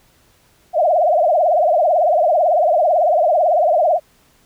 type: tone with vibrato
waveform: sine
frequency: 659.3 Hz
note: E5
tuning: in tune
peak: -11 dBFS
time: 0.73-4 s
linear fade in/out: 50 ms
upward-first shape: triangle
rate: 18 Hz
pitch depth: 220 cents each way
effects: pink hiss -55 dBFS RMS until 4.45 s